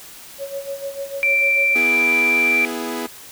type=tone with tremolo; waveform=sine; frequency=554.4 Hz; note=C#5; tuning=in tune; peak=-23 dBFS; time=0.38-1.76 s; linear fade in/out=50 ms; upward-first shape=sine; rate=6.7 Hz; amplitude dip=75%
type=tone; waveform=sine; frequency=2349 Hz; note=D7; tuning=in tune; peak=-14 dBFS; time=1.23-2.65 s; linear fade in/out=0 ms
type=chord; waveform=sawtooth; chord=E major; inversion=second; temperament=equal; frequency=246.9 / 329.6 / 415.3 Hz; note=B3 / E4 / G#4; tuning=0 / 0 / 0 cents; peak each=-24 / -25 / -25 dBFS; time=1.75-3.07 s; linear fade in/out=10 ms
effects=white hiss -40 dBFS RMS until 3.31 s